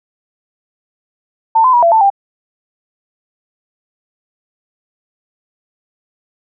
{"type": "tone with pitch steps", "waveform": "sine", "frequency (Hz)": [897, 1021, 962, 677, 886, 793], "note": ["A5", "C6", "B5", "E5", "A5", "G5"], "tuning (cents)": [33, -43, -46, 46, 12, 20], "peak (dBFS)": -6, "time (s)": [1.55, 2.102], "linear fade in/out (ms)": 10, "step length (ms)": 92, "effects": []}